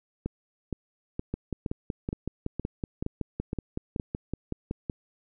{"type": "two click trains", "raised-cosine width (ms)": 3, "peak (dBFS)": [-17, -17], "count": [9, 20], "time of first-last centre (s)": [[0.26, 3.998], [1.34, 4.898]], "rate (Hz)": [2.14, 5.34], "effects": []}